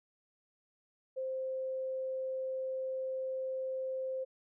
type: tone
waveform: sine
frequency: 523.3 Hz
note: C5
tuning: in tune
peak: -34 dBFS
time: 1.16-4.25 s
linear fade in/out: 20 ms
effects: none